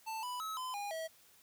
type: tone with pitch steps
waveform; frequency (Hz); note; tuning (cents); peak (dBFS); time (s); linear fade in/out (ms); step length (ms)
square; 886 / 991 / 1289 / 1020 / 815 / 646; A5 / B5 / E6 / C6 / G#5 / E5; +12 / +6 / -39 / -44 / -33 / -35; -39; 0.06-1.08; 20; 170
effects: white hiss -64 dBFS RMS until 1.42 s